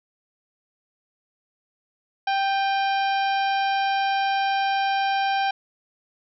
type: harmonic tone with a mistuned harmonic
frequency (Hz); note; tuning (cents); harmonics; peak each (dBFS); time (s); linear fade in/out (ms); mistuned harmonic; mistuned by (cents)
784; G5; 0; 1 / 2 / 3 / 4 / 5 / 6 / 7; -21 / -29 / -33 / -34 / -39 / -41 / -41; 2.27-5.51; 5; 3; +49
effects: none